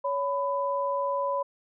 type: tone pair together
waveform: sine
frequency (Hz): 560.7 / 999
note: C#5 / B5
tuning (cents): +20 / +20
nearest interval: minor seventh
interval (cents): 1000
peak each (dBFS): -28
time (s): 0.04-1.43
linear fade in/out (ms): 10
effects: none